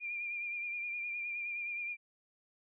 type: tone with vibrato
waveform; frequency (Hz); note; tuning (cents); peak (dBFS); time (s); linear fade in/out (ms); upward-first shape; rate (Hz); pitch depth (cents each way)
sine; 2400; D7; +37; -36; 0-1.97; 50; triangle; 9.6; 42
effects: none